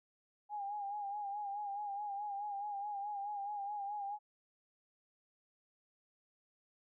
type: tone with vibrato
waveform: sine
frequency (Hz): 815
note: G#5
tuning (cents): -33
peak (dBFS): -38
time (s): 0.49-4.19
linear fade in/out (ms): 50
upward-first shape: sine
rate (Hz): 4.7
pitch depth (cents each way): 52
effects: none